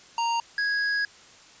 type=tone pair in turn; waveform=square; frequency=930 / 1657.1 Hz; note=A#5 / G#6; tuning=-4 / -4 cents; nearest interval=minor seventh; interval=1000 cents; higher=second; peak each=-24 dBFS; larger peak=neither; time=0.18-0.4 / 0.58-1.05 s; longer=second; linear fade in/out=2 ms; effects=white hiss -51 dBFS RMS until 1.6 s + resampled to 16000 Hz